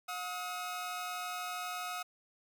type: tone pair together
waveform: sawtooth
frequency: 720 / 1272.2 Hz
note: F#5 / D#6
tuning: -47 / +38 cents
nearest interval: minor seventh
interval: 985 cents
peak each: -37 / -36 dBFS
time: 0.08-2.03 s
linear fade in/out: 10 ms
effects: none